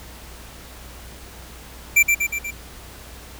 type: tone with echo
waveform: square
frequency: 2349 Hz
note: D7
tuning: in tune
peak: -11 dBFS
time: 1.96-2.03 s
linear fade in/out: 10 ms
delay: 120 ms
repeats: 4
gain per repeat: -4 dB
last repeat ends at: 2.51 s
effects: added 60 Hz sine -42 dBFS peak until 3.39 s + pink hiss -42 dBFS RMS until 3.39 s